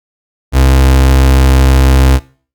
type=tone; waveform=35% pulse; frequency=66.1 Hz; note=C2; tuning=18 cents sharp; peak=-3 dBFS; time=0.52-2.2 s; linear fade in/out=50 ms; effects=noise-tail reverb RT60 0.4 s tail -20 dB re dry + Opus 48 kbps